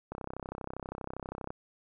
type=click train; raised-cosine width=1 ms; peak=-24 dBFS; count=46; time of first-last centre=0.12-1.505 s; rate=32.5 Hz; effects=none